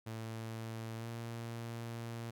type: tone with pitch glide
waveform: sawtooth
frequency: 112.6 to 116.17 Hz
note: A2 to A#2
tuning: +40 to -6 cents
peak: -37 dBFS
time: 0.06-2.31 s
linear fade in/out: 10 ms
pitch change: +54 cents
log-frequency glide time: 0.95-1.08 s
effects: none